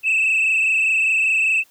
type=tone with frequency modulation; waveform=sine; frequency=2616 Hz; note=E7; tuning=14 cents flat; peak=-13 dBFS; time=0.03-1.64 s; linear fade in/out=50 ms; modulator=25 Hz; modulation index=3.3; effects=tanh soft clip ceiling -13 dBFS + white hiss -56 dBFS RMS until 1.7 s